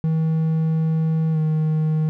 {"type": "tone with pitch glide", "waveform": "triangle", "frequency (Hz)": [160, 156.17], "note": ["D#3", "D#3"], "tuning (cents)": [49, 7], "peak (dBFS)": -15, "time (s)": [0.04, 2.09], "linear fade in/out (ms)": 0, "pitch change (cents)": -42, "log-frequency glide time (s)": [1.32, 1.38], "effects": []}